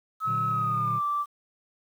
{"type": "tone with pitch glide", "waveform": "sine", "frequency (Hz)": [1289, 1168.4], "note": ["E6", "D6"], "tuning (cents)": [-39, -9], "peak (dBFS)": -24, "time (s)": [0.2, 1.26], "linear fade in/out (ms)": 50, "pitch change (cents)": -170, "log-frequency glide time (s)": [0.48, 1.03]}
{"type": "chord", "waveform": "triangle", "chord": "Bb augmented", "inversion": "none", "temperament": "equal", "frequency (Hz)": [116.54, 146.83, 185], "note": ["Bb2", "D3", "F#3"], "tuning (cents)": [0, 0, 0], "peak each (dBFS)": [-30, -33, -36], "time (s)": [0.25, 1.01], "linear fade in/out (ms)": 50}
{"effects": ["tanh soft clip ceiling -16 dBFS", "9-bit"]}